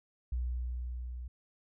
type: tone with level ramp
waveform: sine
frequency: 61.3 Hz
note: B1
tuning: 12 cents flat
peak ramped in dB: -30 to -39 dBFS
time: 0.32-1.28 s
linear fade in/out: 5 ms
effects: none